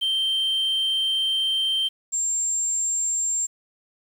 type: tone pair in turn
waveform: sine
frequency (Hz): 3136 / 7401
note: G7 / A#8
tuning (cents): 0 / -13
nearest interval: octave + minor third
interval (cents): 1487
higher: second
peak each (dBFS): -18 / -20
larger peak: first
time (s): 0.01-1.89 / 2.12-3.47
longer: first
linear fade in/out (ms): 20
effects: tanh soft clip ceiling -19 dBFS + 8-bit